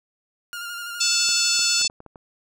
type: tone with vibrato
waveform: sawtooth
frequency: 1408 Hz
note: F6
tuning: 14 cents sharp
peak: -27 dBFS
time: 0.53-1.82 s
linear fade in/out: 0 ms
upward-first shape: square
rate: 12 Hz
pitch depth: 23 cents each way
type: harmonic tone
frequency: 880 Hz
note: A5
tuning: in tune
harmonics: 3 / 4 / 5 / 6 / 7 / 8 / 9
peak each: -27 / -29 / -23 / -25 / -28 / -26 / -29 dBFS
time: 1-1.88 s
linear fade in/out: 10 ms
type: clicks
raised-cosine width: 1 ms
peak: -28 dBFS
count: 8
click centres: 1.29 / 1.593 / 1.813 / 1.849 / 1.899 / 2.004 / 2.063 / 2.158 s
effects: none